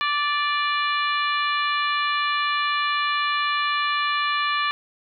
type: harmonic tone with a mistuned harmonic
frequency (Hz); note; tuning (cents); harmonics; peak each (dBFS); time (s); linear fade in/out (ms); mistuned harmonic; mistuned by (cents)
584; D5; -10; 2 / 3 / 4 / 5 / 6 / 7; -23 / -27 / -29 / -31 / -33 / -34; 0.01-4.71; 0; 4; +29
effects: none